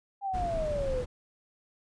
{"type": "exponential sweep", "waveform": "sine", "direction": "down", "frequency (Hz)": [808, 485.9], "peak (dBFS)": -29, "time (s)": [0.21, 1.05], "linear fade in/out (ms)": 50}
{"type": "noise", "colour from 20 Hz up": "brown", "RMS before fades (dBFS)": -35, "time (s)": [0.33, 1.06], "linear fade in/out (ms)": 20}
{"effects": ["resampled to 22050 Hz"]}